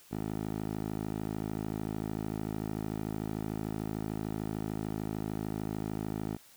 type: tone with band-pass filter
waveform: 10% pulse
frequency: 53.4 Hz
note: G#1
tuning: 49 cents sharp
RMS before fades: -36 dBFS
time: 0.11-6.37 s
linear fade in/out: 10 ms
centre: 310 Hz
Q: 0.56
effects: white hiss -58 dBFS RMS until 6.56 s